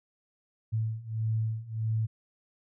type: beating tone pair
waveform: sine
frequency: 109.9 / 111.5 Hz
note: A2 / A2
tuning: -2 / +23 cents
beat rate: 1.6 Hz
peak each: -32 / -30 dBFS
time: 0.72-2.07 s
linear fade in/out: 20 ms
effects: none